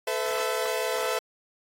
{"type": "chord", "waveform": "sawtooth", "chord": "A suspended second", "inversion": "none", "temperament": "equal with one note detuned", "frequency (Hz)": [440, 506.6, 659.3], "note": ["A4", "B4", "E5"], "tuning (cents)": [0, 44, 0], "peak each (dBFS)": [-27, -26, -27], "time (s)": [0.07, 1.19], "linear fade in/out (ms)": 5, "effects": ["AAC 48 kbps"]}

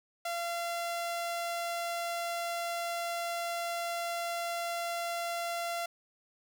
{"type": "tone", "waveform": "sawtooth", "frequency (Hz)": 685, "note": "F5", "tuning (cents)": -34, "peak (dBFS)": -29, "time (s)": [0.25, 5.86], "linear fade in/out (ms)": 5, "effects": []}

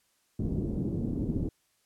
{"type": "low-pass noise", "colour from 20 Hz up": "white", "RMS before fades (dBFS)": -31, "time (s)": [0.39, 1.49], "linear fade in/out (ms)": 5, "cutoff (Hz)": 310, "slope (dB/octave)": 24, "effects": ["white hiss -71 dBFS RMS until 1.85 s", "low-pass 12000 Hz 12 dB/octave"]}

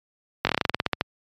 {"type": "slowing click train", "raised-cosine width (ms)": 0.3, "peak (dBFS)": -4, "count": 14, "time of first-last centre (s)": [0.45, 1.011], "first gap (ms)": 20, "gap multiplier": 1.12, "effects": ["high-pass 80 Hz 12 dB/octave", "MP3 96 kbps"]}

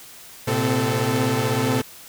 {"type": "tone cluster", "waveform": "sawtooth", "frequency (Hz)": [113.2, 129.4, 256.8, 439.1], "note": ["A2", "C3", "C4", "A4"], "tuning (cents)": [50, -19, -32, -4], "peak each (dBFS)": -21, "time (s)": [0.47, 1.82], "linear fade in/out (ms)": 10, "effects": ["white hiss -43 dBFS RMS until 2.08 s"]}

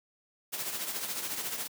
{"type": "noise with tremolo", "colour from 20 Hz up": "white", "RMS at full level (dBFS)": -33, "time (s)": [0.52, 1.68], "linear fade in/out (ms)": 20, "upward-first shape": "triangle", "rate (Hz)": 14, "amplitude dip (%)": 60, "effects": ["high-pass 150 Hz 12 dB/octave"]}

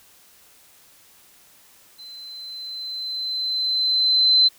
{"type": "tone with level ramp", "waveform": "sine", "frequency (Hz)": 4062, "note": "B7", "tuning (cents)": 48, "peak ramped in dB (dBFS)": [-38, -11], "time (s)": [1.98, 4.49], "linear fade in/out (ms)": 20, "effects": ["white hiss -53 dBFS RMS until 4.58 s"]}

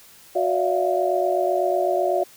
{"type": "tone cluster", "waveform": "sine", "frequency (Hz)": [365.1, 575, 657, 705], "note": ["F#4", "D5", "E5", "F5"], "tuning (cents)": [-23, -37, -6, 16], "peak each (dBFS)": -24, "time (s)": [0.35, 2.24], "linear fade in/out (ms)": 10, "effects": ["white hiss -49 dBFS RMS until 2.36 s"]}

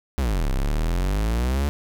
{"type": "exponential two-way sweep", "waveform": "45% pulse", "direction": "down then up", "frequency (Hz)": [73.42, 31.87, 73.42], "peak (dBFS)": -20, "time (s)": [0.18, 1.69], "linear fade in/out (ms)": 0, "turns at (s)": 0.51, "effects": []}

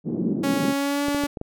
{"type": "band-pass noise", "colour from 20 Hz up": "white", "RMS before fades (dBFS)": -25, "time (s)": [0.04, 0.74], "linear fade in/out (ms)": 50, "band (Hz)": [170, 300], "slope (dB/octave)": 24}
{"type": "tone with pitch glide", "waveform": "sawtooth", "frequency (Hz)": [277.2, 286.8], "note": ["C#4", "D4"], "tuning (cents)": [0, -41], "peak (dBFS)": -18, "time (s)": [0.43, 1.27], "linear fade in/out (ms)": 10, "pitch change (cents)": 59, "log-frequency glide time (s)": [0.71, 1.04]}
{"type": "clicks", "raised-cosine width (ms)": 2, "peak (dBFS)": -18, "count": 5, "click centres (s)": [1.084, 1.147, 1.237, 1.372, 1.414]}
{"effects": []}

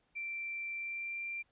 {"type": "tone with pitch glide", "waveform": "sine", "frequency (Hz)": [2349, 2367], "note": ["D7", "D7"], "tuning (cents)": [0, 13], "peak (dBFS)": -37, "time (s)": [0.15, 1.43], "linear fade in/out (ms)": 20, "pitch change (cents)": 13, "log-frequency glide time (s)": [0.74, 1.2], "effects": ["pink hiss -75 dBFS RMS until 1.51 s", "resampled to 8000 Hz"]}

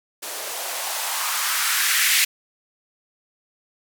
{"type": "noise with band-pass filter sweep", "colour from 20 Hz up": "violet", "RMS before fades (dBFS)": -23, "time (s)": [0.22, 2.25], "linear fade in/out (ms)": 10, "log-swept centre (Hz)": [440, 2200], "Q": 2.3, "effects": []}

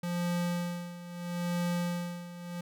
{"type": "tone with tremolo", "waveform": "square", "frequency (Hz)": 174.61, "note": "F3", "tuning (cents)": 0, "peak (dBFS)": -29, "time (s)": [0.03, 2.61], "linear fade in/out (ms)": 5, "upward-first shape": "sine", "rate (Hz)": 0.76, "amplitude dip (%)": 80, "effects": []}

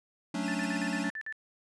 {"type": "chord", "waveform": "square", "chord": "D major seventh", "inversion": "first", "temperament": "equal", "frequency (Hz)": [185, 220, 277.2, 293.7], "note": ["F#3", "A3", "C#4", "D4"], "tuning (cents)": [0, 0, 0, 0], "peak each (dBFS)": -37, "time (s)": [0.34, 1.1], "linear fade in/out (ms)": 5}
{"type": "tone with vibrato", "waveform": "sawtooth", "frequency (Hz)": 2592, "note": "E7", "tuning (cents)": -30, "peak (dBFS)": -39, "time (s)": [0.43, 1.04], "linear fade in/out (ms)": 10, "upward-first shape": "sine", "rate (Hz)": 17, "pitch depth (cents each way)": 110}
{"type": "tone bursts", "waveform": "sine", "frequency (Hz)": 1760, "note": "A6", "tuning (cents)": 0, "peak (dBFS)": -35, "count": 8, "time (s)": [0.48, 1.325], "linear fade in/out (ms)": 0, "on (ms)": 61, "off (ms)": 51}
{"type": "noise with exponential decay", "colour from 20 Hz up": "white", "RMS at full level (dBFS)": -39, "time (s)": [0.63, 0.71], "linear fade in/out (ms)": 5, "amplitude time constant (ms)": 17}
{"effects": ["resampled to 22050 Hz"]}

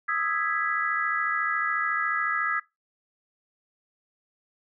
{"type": "chord", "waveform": "sine", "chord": "E major seventh", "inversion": "third", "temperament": "equal", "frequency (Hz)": [1244.5, 1318.5, 1661.2, 1975.5], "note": ["D#6", "E6", "G#6", "B6"], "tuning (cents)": [0, 0, 0, 0], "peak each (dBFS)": [-30, -30, -28, -31], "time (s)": [0.08, 2.6], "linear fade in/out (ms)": 10, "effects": ["noise-tail reverb RT60 0.2 s tail -20 dB re dry"]}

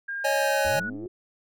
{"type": "tone with pitch glide", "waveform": "sine", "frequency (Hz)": [1610, 1467.9], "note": ["G6", "F#6"], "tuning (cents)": [46, -14], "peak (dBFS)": -29, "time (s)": [0.08, 0.9], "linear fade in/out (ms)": 10, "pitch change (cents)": -160, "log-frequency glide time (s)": [0.34, 0.78]}
{"type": "chord", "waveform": "square", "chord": "C# suspended second", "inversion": "none", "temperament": "equal", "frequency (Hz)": [554.4, 622.3, 830.6], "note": ["C#5", "D#5", "G#5"], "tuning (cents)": [0, 0, 0], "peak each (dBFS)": [-26, -29, -28], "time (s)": [0.24, 0.8], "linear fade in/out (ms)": 10}
{"type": "linear sweep", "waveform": "sine", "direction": "up", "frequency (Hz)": [58.27, 377.4], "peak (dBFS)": -33, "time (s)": [0.65, 1.08], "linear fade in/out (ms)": 10}
{"type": "click train", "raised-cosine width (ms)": 2, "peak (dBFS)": -30, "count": 44, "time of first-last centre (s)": [0.65, 1.06], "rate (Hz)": 105}
{"effects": []}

